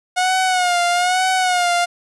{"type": "tone with vibrato", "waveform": "sawtooth", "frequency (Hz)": 724, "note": "F#5", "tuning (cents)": -38, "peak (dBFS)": -11, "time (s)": [0.16, 1.86], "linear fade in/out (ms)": 20, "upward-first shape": "sine", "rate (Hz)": 1.1, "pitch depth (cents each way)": 64, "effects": ["resampled to 24000 Hz", "8-bit"]}